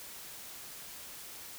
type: silence
effects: white hiss -47 dBFS RMS until 1.58 s